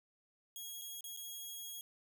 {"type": "tone with dropouts", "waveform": "10% pulse", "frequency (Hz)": 3302, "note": "G#7", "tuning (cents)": -11, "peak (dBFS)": -36, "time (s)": [0.56, 1.81], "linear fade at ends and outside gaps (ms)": 1, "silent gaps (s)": [[0.814, 0.818], [1.008, 1.041], [1.165, 1.172]], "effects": []}